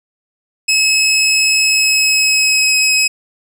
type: tone with pitch glide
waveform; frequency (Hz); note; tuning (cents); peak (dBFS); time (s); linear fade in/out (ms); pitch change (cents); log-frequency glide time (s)
20% pulse; 2578 to 2551; E7 to D#7; -39 to +43; -5; 0.68-3.08; 10; -18; 1.62-2.73
effects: none